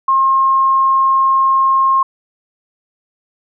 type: tone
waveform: sine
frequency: 1070 Hz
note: C6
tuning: 38 cents sharp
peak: -9 dBFS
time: 0.08-2.03 s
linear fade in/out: 5 ms
effects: none